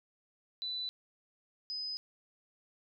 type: tone pair in turn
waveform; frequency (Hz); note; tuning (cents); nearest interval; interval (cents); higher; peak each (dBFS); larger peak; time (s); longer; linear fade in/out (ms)
sine; 3985 / 5021; B7 / D#8; +15 / +15; major third; 400; second; -35 / -36; first; 0.62-0.89 / 1.7-1.97; neither; 0
effects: none